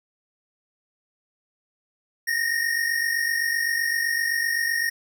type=tone pair together; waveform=square; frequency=1816.9 / 1864.7 Hz; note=A#6 / A#6; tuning=-45 / 0 cents; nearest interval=unison; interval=45 cents; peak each=-28 / -24 dBFS; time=2.27-4.9 s; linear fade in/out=10 ms; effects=none